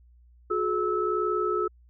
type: tone cluster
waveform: sine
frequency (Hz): 362.4 / 423.7 / 1303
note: F#4 / G#4 / E6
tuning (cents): -36 / +35 / -20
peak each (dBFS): -28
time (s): 0.5-1.68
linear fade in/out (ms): 10
effects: added 60 Hz sine -53 dBFS peak until 1.89 s